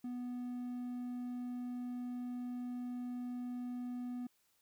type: tone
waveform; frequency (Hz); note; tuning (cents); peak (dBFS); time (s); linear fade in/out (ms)
triangle; 246.3; B3; -5; -37; 0.04-4.27; 5
effects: white hiss -75 dBFS RMS until 4.61 s